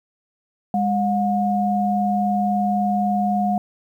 sine tone pair together, 203.7 / 720 Hz, G#3 / F#5, -33 / -47 cents, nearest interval octave + minor seventh, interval 2186 cents, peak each -20 dBFS, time 0.74-3.58 s, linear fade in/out 2 ms, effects 9-bit

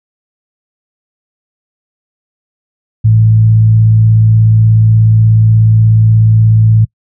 sine tone with frequency modulation, 110 Hz, A2, in tune, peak -3 dBFS, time 3.04-6.85 s, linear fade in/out 10 ms, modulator 56.6 Hz, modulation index 0.3, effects noise-tail reverb RT60 0.1 s tail -26 dB re dry + high-pass 60 Hz 12 dB/octave

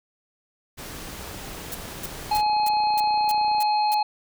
pink noise, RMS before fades -37 dBFS, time 0.77-2.42 s, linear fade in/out 20 ms
click train, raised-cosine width 1 ms, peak -28 dBFS, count 71, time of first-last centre 1.21-3.583 s, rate 29.5 Hz
blue noise bursts, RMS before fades -32 dBFS, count 8, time 1.72-3.942 s, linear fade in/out 0 ms, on 24 ms, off 290 ms
harmonic tone, 844 Hz, G#5, 28 cents sharp, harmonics 1 / 3 / 5, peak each -19 / -36 / -31 dBFS, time 2.31-4.03 s, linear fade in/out 5 ms
effects none

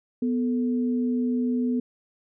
sine tone pair together, 246.6 / 440 Hz, B3 / A4, -2 / 0 cents, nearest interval minor seventh, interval 1002 cents, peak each -22 / -33 dBFS, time 0.22-1.8 s, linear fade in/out 5 ms, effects none

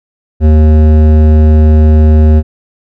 sine tone with hard clipping, 77.2 Hz, D#2, 13 cents flat, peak -4 dBFS, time 0.4-2.43 s, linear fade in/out 50 ms, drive 13 dB, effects none

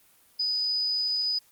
sine tone, 4978 Hz, D#8, in tune, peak -24 dBFS, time 0.39-1.39 s, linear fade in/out 10 ms, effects white hiss -60 dBFS RMS until 1.51 s + Opus 24 kbps

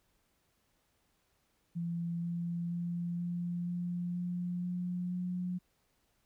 sine tone with pitch steps, 170 / 171.38 / 172.77 / 174.17 / 175.59 / 177.01 / 178.45 / 179.9 Hz, F3 / F3 / F3 / F3 / F3 / F3 / F3 / F#3, -46 / -32 / -18 / -4 / +10 / +24 / +38 / -48 cents, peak -33 dBFS, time 1.75-5.59 s, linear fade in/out 20 ms, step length 480 ms, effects pink hiss -75 dBFS RMS until 6.25 s

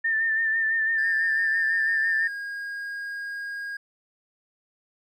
sine tone with vibrato, 1792 Hz, A6, 31 cents sharp, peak -21 dBFS, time 0.04-2.28 s, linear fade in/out 10 ms, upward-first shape sine, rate 6 Hz, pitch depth 34 cents each way
triangle tone, 1631 Hz, G#6, 32 cents flat, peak -29 dBFS, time 0.98-3.77 s, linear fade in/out 5 ms
effects none

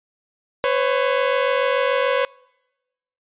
sawtooth tone pair together, 503 / 549.9 Hz, B4 / C#5, +32 / -14 cents, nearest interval major second, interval 154 cents, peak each -16 dBFS, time 0.64-2.25 s, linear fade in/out 0 ms, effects noise-tail reverb RT60 1.0 s tail -26 dB re dry + resampled to 8000 Hz

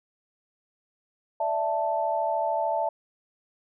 sine chord, D suspended second, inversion none, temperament just, 587.3 / 660.7 / 881 Hz, D5 / E5 / A5, 0 / +4 / +2 cents, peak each -31 / -27 / -27 dBFS, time 1.4-2.89 s, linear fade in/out 5 ms, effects none

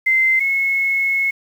sine tone pair in turn, 2075 / 2183 Hz, C7 / C#7, -15 / -27 cents, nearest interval minor second, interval 88 cents, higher second, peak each -12 / -15 dBFS, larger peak first, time 0.06-0.4 / 0.4-1.31 s, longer second, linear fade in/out 10 ms, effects 7-bit

